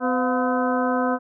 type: harmonic tone with a mistuned harmonic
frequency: 253.8 Hz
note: B3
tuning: 47 cents sharp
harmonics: 1 / 2 / 3 / 4 / 5 / 6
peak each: -23 / -25 / -27 / -28 / -29 / -31 dBFS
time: 0-1.19 s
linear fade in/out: 50 ms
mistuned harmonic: 3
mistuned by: -98 cents
effects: none